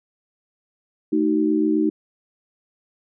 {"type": "chord", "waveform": "sine", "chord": "D# diminished", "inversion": "second", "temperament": "equal with one note detuned", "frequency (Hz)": [220, 311.1, 378.9], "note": ["A3", "D#4", "F#4"], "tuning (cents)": [0, 0, 41], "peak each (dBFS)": [-24, -18, -24], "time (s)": [1.12, 1.9], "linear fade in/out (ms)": 10, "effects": []}